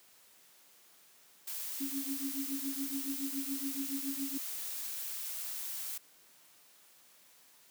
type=noise; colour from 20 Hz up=blue; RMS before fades=-40 dBFS; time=1.47-5.98 s; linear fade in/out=5 ms
type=tone with tremolo; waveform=sine; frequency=274.3 Hz; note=C#4; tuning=18 cents flat; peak=-32 dBFS; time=1.8-4.38 s; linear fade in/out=10 ms; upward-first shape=triangle; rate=7.1 Hz; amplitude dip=100%
effects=white hiss -62 dBFS RMS until 7.7 s + high-pass 150 Hz 12 dB/octave